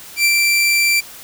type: tone with ADSR envelope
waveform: sawtooth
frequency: 2349 Hz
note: D7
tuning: in tune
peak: -7 dBFS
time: 0.16-1.01 s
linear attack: 85 ms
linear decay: 54 ms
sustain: -2 dB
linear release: 19 ms
effects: white hiss -37 dBFS RMS until 1.23 s